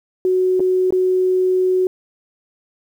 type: tone with dropouts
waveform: sine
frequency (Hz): 370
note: F#4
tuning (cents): 0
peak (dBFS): -13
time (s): 0.25-1.87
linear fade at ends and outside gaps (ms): 1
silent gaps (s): 0.596-0.603 / 0.906-0.924
effects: 8-bit